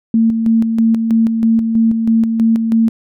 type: tone with tremolo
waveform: sine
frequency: 226 Hz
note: A3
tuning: 47 cents sharp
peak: -8 dBFS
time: 0.14-2.89 s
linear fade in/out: 2 ms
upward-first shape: square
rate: 3.1 Hz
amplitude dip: 45%
effects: none